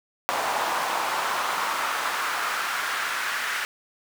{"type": "noise with high-pass filter sweep", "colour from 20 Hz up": "brown", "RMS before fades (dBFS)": -27, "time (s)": [0.29, 3.65], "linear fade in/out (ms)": 0, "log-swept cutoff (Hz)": [840, 1600], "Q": 2.1, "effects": []}